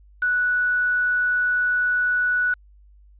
sine tone with quantisation, 1476 Hz, F#6, 5 cents flat, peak -18 dBFS, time 0.22-2.54 s, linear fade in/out 5 ms, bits 6, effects added 50 Hz sine -48 dBFS peak until 3.19 s + resampled to 8000 Hz

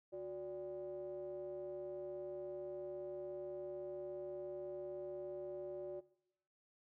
triangle ring-modulated tone, 108.7 Hz, A2, 21 cents flat, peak -38 dBFS, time 0.12-6.01 s, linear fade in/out 20 ms, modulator 473 Hz, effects noise-tail reverb RT60 0.7 s tail -17 dB re dry

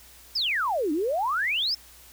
sine exponential two-way sweep, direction down then up, 5450 to 285.6 to 5450 Hz, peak -23 dBFS, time 0.35-1.75 s, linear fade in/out 10 ms, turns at 0.92 s, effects added 60 Hz sine -56 dBFS peak until 2.12 s + white hiss -51 dBFS RMS until 2.12 s

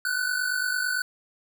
square tone pair together, 1460.1 / 1509 Hz, F#6 / F#6, -23 / +34 cents, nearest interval minor second, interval 57 cents, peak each -30 / -27 dBFS, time 0.05-1.02 s, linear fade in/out 2 ms, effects none

